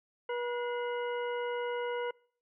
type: harmonic tone with a mistuned harmonic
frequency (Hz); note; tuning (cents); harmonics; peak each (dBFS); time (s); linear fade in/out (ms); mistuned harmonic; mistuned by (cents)
483.6; B4; -36; 1 / 2 / 3 / 4 / 6; -33 / -39 / -43 / -45 / -49; 0.29-2.11; 5; 4; +110
effects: noise-tail reverb RT60 0.5 s tail -25 dB re dry